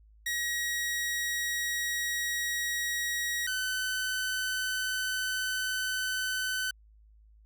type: tone pair in turn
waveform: sawtooth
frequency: 1900 / 1514.6 Hz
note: A#6 / F#6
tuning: +33 / +40 cents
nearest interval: major third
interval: 393 cents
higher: first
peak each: -26 / -26 dBFS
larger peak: neither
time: 0.26-3.47 / 3.47-6.71 s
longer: second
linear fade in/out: 5 ms
effects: added 53 Hz sine -55 dBFS peak until 7.45 s